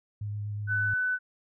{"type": "tone with vibrato", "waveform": "sine", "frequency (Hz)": 103.83, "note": "G#2", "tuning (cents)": 0, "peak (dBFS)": -31, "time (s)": [0.21, 0.94], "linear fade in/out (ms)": 5, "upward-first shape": "square", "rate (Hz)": 8.2, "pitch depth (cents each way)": 11}
{"type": "tone", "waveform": "sine", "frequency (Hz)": 1500, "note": "F#6", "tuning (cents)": 23, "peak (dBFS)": -25, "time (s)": [0.67, 1.19], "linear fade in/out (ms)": 50}
{"effects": []}